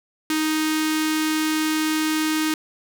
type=tone with notch filter; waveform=sawtooth; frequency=311.7 Hz; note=D#4; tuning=3 cents sharp; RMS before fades=-22 dBFS; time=0.3-2.54 s; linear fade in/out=2 ms; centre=630 Hz; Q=0.62; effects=none